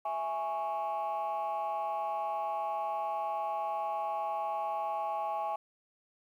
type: chord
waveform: sine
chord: C# minor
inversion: first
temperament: equal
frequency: 659.3 / 830.6 / 1108.7 Hz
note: E5 / G#5 / C#6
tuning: 0 / 0 / 0 cents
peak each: -36 / -32 / -37 dBFS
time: 0.05-5.56 s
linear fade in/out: 5 ms
effects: tanh soft clip ceiling -27 dBFS + 11-bit